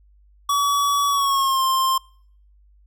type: tone with pitch glide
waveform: square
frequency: 1137 to 1054.7 Hz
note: C#6 to C6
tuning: +44 to +14 cents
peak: -18 dBFS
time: 0.49-1.98 s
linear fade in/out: 5 ms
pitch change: -130 cents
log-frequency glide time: 1.08-1.63 s
effects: noise-tail reverb RT60 0.6 s tail -26 dB re dry + added 50 Hz sine -51 dBFS peak until 2.86 s